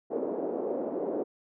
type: band-pass noise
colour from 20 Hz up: white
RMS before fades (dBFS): -32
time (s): 0.1-1.24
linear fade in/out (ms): 20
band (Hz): 280 to 530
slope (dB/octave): 24
effects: none